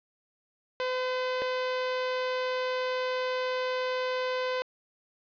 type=tone pair in turn; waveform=sawtooth; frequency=509 / 509 Hz; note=C5 / C5; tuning=-48 / -48 cents; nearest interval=unison; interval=0 cents; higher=neither; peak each=-24 dBFS; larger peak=neither; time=0.8-1.42 / 1.42-4.62 s; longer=second; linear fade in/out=0 ms; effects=resampled to 11025 Hz + 11-bit